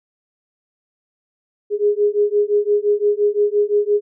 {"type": "beating tone pair", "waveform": "sine", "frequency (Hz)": [411, 416.8], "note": ["G#4", "G#4"], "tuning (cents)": [-18, 6], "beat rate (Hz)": 5.8, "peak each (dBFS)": -17, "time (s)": [1.7, 4.01], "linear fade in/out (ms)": 50, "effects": []}